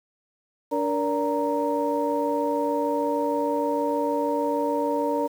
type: tone cluster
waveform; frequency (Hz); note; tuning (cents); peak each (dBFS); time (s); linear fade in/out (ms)
sine; 290.2 / 470.5 / 577 / 932; D4 / A#4 / D5 / A#5; -21 / +16 / -31 / -1; -27; 0.71-5.28; 20
effects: tanh soft clip ceiling -12 dBFS + 8-bit